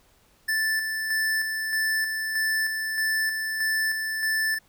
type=tone with tremolo; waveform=square; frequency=1760 Hz; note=A6; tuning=in tune; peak=-23 dBFS; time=0.48-4.59 s; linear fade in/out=10 ms; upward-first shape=square; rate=1.6 Hz; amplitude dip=40%; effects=pink hiss -61 dBFS RMS until 4.68 s